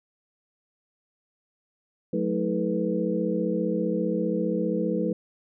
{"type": "tone cluster", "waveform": "sine", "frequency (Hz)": [180.6, 215.7, 321.1, 433.8, 493.8], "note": ["F#3", "A3", "E4", "A4", "B4"], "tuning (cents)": [-42, -34, -45, -25, 0], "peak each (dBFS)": [-29, -29, -30, -32, -29], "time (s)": [2.13, 5.13], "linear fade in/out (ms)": 5, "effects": []}